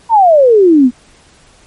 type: exponential sweep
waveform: sine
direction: down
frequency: 954 to 236.1 Hz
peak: -3 dBFS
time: 0.09-0.91 s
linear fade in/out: 50 ms
effects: pink hiss -45 dBFS RMS until 1.66 s + MP3 48 kbps